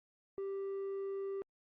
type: tone with quantisation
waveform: triangle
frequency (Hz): 392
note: G4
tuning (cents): 0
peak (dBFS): -35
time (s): 0.38-1.42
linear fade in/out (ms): 0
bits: 10
effects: low-pass 2000 Hz 12 dB/octave + Opus 48 kbps